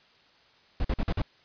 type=noise bursts; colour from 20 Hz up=brown; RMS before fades=-26 dBFS; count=5; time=0.8-1.218 s; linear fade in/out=2 ms; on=46 ms; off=47 ms; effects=white hiss -60 dBFS RMS until 1.44 s + resampled to 11025 Hz